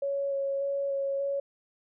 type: tone with vibrato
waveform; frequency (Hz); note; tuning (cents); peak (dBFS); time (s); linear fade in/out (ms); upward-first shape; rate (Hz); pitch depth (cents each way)
sine; 554.4; C#5; 0; -27; 0.02-1.4; 5; square; 1.7; 10
effects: none